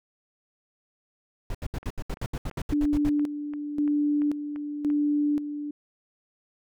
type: noise bursts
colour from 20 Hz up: brown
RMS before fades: -30 dBFS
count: 14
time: 1.5-3.094 s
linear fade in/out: 2 ms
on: 47 ms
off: 72 ms
type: click train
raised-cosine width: 0.5 ms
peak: -30 dBFS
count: 10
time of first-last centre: 1.83-4.902 s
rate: 2.93 Hz
type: tone with tremolo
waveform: sine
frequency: 293.7 Hz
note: D4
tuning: in tune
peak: -21 dBFS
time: 2.72-5.71 s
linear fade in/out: 5 ms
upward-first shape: square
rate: 0.94 Hz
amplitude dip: 65%
effects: none